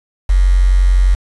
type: tone with quantisation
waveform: sine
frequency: 45.74 Hz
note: F#1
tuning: 19 cents flat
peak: -7 dBFS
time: 0.29-1.15 s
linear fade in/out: 10 ms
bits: 5
effects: resampled to 24000 Hz